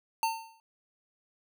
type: tone with exponential decay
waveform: square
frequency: 900 Hz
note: A5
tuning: 39 cents sharp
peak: -24 dBFS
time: 0.23-0.6 s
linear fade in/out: 1 ms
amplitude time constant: 80 ms
effects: none